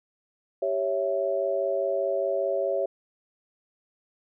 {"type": "chord", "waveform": "sine", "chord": "C# diminished", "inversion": "second", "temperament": "equal", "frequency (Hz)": [392, 554.4, 659.3], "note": ["G4", "C#5", "E5"], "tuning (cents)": [0, 0, 0], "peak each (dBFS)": [-30, -26, -29], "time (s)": [0.62, 2.86], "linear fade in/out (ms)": 5, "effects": []}